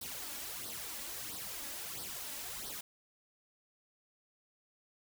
white noise with flanger, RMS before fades -43 dBFS, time 0.01-2.81 s, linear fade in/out 5 ms, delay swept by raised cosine 0.21 to 3.61 ms, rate 1.5 Hz, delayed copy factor +0.7, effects none

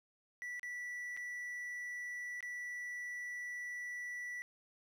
triangle tone with dropouts, 1959 Hz, B6, 15 cents flat, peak -39 dBFS, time 0.42-4.42 s, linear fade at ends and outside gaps 0 ms, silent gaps 0.595-0.631 / 1.166-1.173 / 2.406-2.427 s, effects none

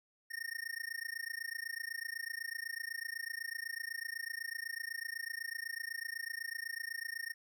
square tone with amplitude modulation, 1836 Hz, A#6, 27 cents flat, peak -36 dBFS, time 0.3-7.34 s, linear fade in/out 20 ms, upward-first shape sine, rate 28 Hz, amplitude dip 100%, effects none

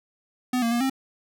square tone with pitch steps, 251.1 / 231.9 / 237.6 / 266 Hz, B3 / A#3 / A#3 / C4, +29 / -9 / +33 / +29 cents, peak -22 dBFS, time 0.53-0.898 s, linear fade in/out 5 ms, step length 92 ms, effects none

